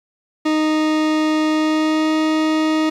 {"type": "tone with pitch glide", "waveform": "40% pulse", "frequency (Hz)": [309.9, 312.8], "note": ["D#4", "D#4"], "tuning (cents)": [-7, 9], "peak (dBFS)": -14, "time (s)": [0.45, 2.9], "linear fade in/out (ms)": 10, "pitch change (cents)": 16, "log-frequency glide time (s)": [1.5, 2.14], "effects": ["low-pass 5000 Hz 12 dB/octave", "8-bit"]}